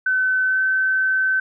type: tone with pitch glide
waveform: sine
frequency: 1519 to 1533.1 Hz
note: F#6 to G6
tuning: +45 to -39 cents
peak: -16 dBFS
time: 0.06-1.4 s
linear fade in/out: 5 ms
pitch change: +16 cents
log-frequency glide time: 0.45-0.61 s
effects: none